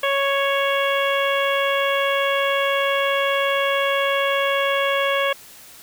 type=harmonic tone; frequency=554.4 Hz; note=C#5; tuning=in tune; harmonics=1 / 2 / 3 / 4 / 5 / 6; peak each=-21 / -24 / -26 / -27 / -28 / -29 dBFS; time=0.03-5.33 s; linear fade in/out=5 ms; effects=white hiss -44 dBFS RMS until 5.82 s